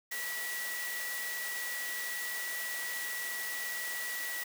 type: tone in noise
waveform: sine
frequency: 1942 Hz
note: B6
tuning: 30 cents flat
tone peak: -37 dBFS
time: 0.11-4.44 s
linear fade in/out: 10 ms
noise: white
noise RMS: -40 dBFS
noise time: 0.11-4.44 s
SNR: 0 dB
effects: high-pass 400 Hz 12 dB/octave